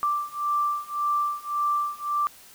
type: beating tone pair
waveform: sine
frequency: 1174.7 / 1176.5 Hz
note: D6 / D6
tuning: 0 / +3 cents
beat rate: 1.8 Hz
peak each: -27 / -26 dBFS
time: 0.03-2.27 s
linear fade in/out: 0 ms
effects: white hiss -50 dBFS RMS until 2.54 s